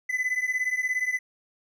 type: beating tone pair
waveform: triangle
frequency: 2004 / 2021 Hz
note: B6 / B6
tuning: +25 / +39 cents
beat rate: 17 Hz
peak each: -25 / -27 dBFS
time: 0.09-1.19 s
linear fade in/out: 10 ms
effects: none